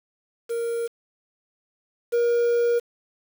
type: tone pair in turn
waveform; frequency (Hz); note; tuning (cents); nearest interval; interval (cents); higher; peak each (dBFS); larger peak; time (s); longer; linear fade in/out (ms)
triangle; 466.2 / 474.3; A#4 / A#4; 0 / +30; unison; 30; second; -22 / -16; second; 0.49-0.88 / 2.12-2.8; second; 20
effects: 7-bit